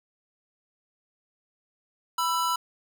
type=tone pair together; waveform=square; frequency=987.8 / 1332 Hz; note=B5 / E6; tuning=0 / +18 cents; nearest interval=perfect fourth; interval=518 cents; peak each=-27 / -28 dBFS; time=2.18-2.56 s; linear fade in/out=5 ms; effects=none